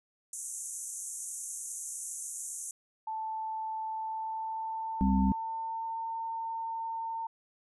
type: band-pass noise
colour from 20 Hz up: pink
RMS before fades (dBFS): -40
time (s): 0.33-2.71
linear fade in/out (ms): 2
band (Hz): 6200 to 11000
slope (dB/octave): 96
type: tone with pitch glide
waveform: sine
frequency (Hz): 880 to 905.8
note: A5 to A#5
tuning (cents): 0 to -50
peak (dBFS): -33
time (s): 3.07-7.27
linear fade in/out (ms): 5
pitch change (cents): +50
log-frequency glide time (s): 3.86-6.08
type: harmonic tone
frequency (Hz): 65.41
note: C2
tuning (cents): 0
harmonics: 1 / 3 / 4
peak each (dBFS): -30 / -25 / -31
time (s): 5.01-5.32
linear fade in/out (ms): 0
effects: none